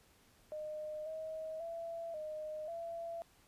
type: tone with pitch steps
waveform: sine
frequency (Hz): 612 / 634 / 669 / 616 / 673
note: D#5 / D#5 / E5 / D#5 / E5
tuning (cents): -29 / +32 / +25 / -17 / +36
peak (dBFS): -40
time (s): 0.52-3.22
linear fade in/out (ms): 0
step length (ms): 540
effects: pink hiss -67 dBFS RMS until 3.47 s + resampled to 32000 Hz